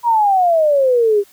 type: exponential sweep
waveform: sine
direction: down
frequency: 970 to 394.9 Hz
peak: -10 dBFS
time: 0.03-1.24 s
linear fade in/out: 50 ms
effects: white hiss -49 dBFS RMS until 1.32 s